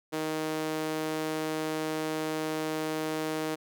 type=tone with high-pass filter; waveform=sawtooth; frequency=156.5 Hz; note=D#3; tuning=10 cents sharp; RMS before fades=-32 dBFS; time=0.12-3.56 s; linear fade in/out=20 ms; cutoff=360 Hz; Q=1.6; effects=none